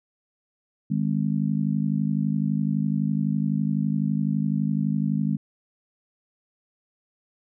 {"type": "harmonic tone", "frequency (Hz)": 51.91, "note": "G#1", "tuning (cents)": 0, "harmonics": [3, 4, 5], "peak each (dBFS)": [-25, -24, -30], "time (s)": [0.9, 5.37], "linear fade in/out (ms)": 10, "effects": []}